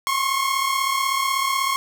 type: tone pair together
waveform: sawtooth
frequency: 1063.8 / 1100 Hz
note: C6 / C#6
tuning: +28 / -14 cents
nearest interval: minor second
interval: 58 cents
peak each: -19 dBFS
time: 0.07-1.76 s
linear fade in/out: 0 ms
effects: none